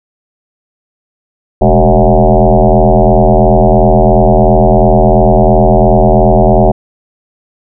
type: tone with frequency modulation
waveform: sine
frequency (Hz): 294.7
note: D4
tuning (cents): +6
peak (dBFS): -3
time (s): 1.61-6.72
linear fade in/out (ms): 10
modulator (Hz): 82.9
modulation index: 5.6
effects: none